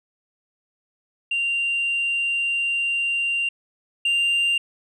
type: tone pair in turn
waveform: sine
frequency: 2775 / 2786 Hz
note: F7 / F7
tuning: -12 / -5 cents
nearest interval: unison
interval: 7 cents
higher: second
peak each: -19 / -15 dBFS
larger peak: second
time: 1.31-3.49 / 4.05-4.58 s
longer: first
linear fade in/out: 5 ms
effects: tanh soft clip ceiling -17 dBFS